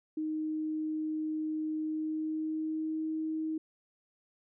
sine tone with pitch glide, 311.1 to 315.6 Hz, D#4 to D#4, 0 to +25 cents, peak -31 dBFS, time 0.17-3.58 s, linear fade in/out 5 ms, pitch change +25 cents, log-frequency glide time 1.78-3.07 s, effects none

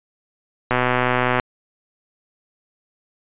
click train, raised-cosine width 0.5 ms, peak -3 dBFS, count 87, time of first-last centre 0.71-1.398 s, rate 125 Hz, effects resampled to 8000 Hz

